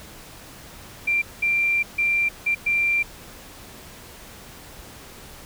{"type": "tone bursts at uneven times", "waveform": "sine", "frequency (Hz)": 2366, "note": "D7", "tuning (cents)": 12, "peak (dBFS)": -18, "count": 5, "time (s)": [[1.07, 1.22], [1.42, 1.83], [1.98, 2.29], [2.46, 2.55], [2.66, 3.03]], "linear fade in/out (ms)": 10, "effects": ["pink hiss -43 dBFS RMS until 5.45 s"]}